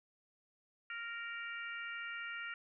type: harmonic tone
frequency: 465.5 Hz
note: A#4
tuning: 2 cents flat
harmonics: 3 / 4 / 5 / 6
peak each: -44 / -46 / -48 / -50 dBFS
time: 0.9-2.54 s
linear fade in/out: 2 ms
effects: none